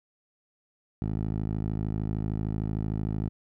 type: tone with band-pass filter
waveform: 10% pulse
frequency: 53.2 Hz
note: G#1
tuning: 42 cents sharp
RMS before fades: -30 dBFS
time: 1.02-3.29 s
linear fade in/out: 0 ms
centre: 120 Hz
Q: 0.66
effects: none